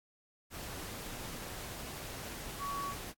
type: tone in noise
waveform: sine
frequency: 1127 Hz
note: C#6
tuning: 28 cents sharp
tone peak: -36 dBFS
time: 2.58-2.95 s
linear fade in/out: 50 ms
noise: pink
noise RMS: -44 dBFS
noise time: 0.5-3.14 s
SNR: +5 dB
effects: AAC 64 kbps